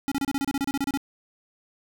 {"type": "tone bursts", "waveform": "square", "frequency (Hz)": 277.2, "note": "C#4", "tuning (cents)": 0, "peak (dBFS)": -24, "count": 14, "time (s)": [0.08, 0.974], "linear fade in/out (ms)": 0, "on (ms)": 36, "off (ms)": 30, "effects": []}